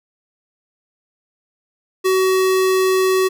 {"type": "tone", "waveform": "square", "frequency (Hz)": 376.4, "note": "F#4", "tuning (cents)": 30, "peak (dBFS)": -14, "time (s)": [2.04, 3.29], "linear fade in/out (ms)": 20, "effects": []}